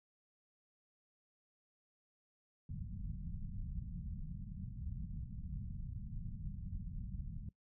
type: low-pass noise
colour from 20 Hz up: pink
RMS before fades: -44 dBFS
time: 2.69-7.49 s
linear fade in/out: 2 ms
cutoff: 200 Hz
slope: 48 dB/octave
effects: noise-tail reverb RT60 0.1 s tail -18 dB re dry